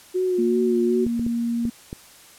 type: tone with vibrato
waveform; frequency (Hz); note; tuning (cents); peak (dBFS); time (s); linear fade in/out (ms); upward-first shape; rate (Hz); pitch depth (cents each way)
sine; 363.2; F#4; -32; -19; 0.14-1.06; 20; sine; 2.6; 37
type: tone with pitch glide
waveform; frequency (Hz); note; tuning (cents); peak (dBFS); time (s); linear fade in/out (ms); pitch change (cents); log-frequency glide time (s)
sine; 233.1 to 234.6; A#3 to A#3; 0 to +11; -21; 0.38-1.7; 10; +11; 0.68-0.81
type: clicks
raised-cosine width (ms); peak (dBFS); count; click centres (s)
3; -18; 5; 1.066 / 1.195 / 1.265 / 1.653 / 1.929
effects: white hiss -48 dBFS RMS until 2.38 s + low-pass 12000 Hz 12 dB/octave